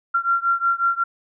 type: beating tone pair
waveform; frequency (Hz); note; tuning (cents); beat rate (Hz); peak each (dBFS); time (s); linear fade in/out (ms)
sine; 1372 / 1377.5; F6 / F6; -31 / -24; 5.5; -20 / -21; 0.14-1.04; 10
effects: none